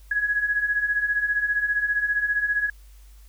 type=beating tone pair; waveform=sine; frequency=1661.2 / 1676.2 Hz; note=G#6 / G#6; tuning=0 / +16 cents; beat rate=15 Hz; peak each=-27 / -22 dBFS; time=0.11-2.7 s; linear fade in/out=5 ms; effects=added 50 Hz sine -45 dBFS peak until 3.28 s + white hiss -59 dBFS RMS until 3.28 s